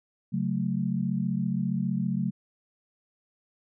sine chord, F# minor, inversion second, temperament equal, 138.59 / 185 / 220 Hz, C#3 / F#3 / A3, 0 / 0 / 0 cents, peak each -31 / -28 / -30 dBFS, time 0.32-2.31 s, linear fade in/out 20 ms, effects none

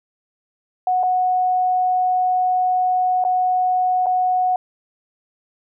sine tone with dropouts, 735 Hz, F#5, 12 cents flat, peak -15 dBFS, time 0.87-4.56 s, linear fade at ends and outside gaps 2 ms, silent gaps 1.031-1.034 / 3.24-3.249 / 4.06-4.066 s, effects none

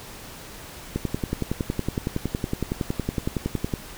click train, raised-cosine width 3 ms, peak -11 dBFS, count 31, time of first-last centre 0.96-3.738 s, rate 10.8 Hz, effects pink hiss -41 dBFS RMS until 3.97 s

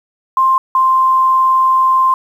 sine tone pair in turn, 1053 / 1046.9 Hz, C6 / C6, +11 / +1 cents, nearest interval unison, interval 10 cents, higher first, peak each -8 dBFS, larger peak neither, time 0.37-0.58 / 0.75-2.14 s, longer second, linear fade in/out 2 ms, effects 7-bit

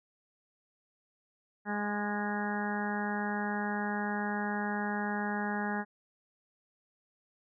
harmonic tone with a mistuned harmonic, 207 Hz, G#3, 5 cents flat, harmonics 1 / 2 / 3 / 4 / 5 / 6 / 7 / 8 / 9, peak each -34 / -41 / -45 / -37 / -45 / -47 / -42 / -39 / -44 dBFS, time 1.65-5.85 s, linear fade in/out 50 ms, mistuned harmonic 6, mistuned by -28 cents, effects none

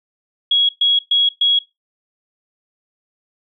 sine tone bursts, 3322 Hz, G#7, in tune, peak -11 dBFS, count 4, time 0.51-1.59 s, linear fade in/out 5 ms, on 180 ms, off 120 ms, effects noise-tail reverb RT60 0.2 s tail -19 dB re dry

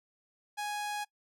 sawtooth tone, 831 Hz, G#5, 1 cent sharp, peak -30 dBFS, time 0.57-1.05 s, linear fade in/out 20 ms, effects noise-tail reverb RT60 0.1 s tail -22 dB re dry + low-pass 12000 Hz 12 dB/octave

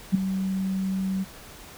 sine tone with ADSR envelope, 190.7 Hz, G3, 47 cents flat, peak -13 dBFS, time 0.12-1.25 s, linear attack 28 ms, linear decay 7 ms, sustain -11 dB, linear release 29 ms, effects pink hiss -45 dBFS RMS until 1.77 s

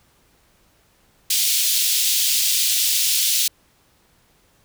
pink high-pass noise, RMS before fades -19 dBFS, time 1.3-3.48 s, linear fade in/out 5 ms, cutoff 3200 Hz, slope 24 dB/octave, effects pink hiss -59 dBFS RMS until 4.64 s

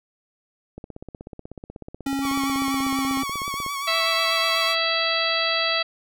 click train, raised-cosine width 2 ms, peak -23 dBFS, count 48, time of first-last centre 0.78-3.663 s, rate 16.3 Hz
square tone with pitch glide, 274.2 to 268.6 Hz, C#4 to C4, -19 to +46 cents, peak -24 dBFS, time 2.06-3.23 s, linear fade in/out 5 ms, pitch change -35 cents, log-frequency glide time 2.29-2.9 s
sawtooth tone with vibrato, 1120 Hz, C#6, 18 cents sharp, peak -23 dBFS, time 2.21-4.76 s, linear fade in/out 50 ms, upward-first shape sine, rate 8.1 Hz, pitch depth 44 cents each way
harmonic tone, 659.3 Hz, E5, in tune, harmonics 1 / 2 / 3 / 4 / 5 / 6 / 7, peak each -28 / -28 / -28 / -28 / -28 / -28 / -28 dBFS, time 3.87-5.83 s, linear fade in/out 10 ms
effects none

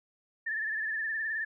sine tone with vibrato, 1761 Hz, A6, 1 cent sharp, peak -30 dBFS, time 0.46-1.45 s, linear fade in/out 10 ms, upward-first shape sine, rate 19 Hz, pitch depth 60 cents each way, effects none

